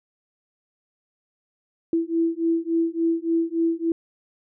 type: beating tone pair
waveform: sine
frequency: 329.6 / 333.1 Hz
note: E4 / E4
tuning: 0 / +18 cents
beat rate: 3.5 Hz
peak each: -23 dBFS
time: 1.93-3.92 s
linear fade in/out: 2 ms
effects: none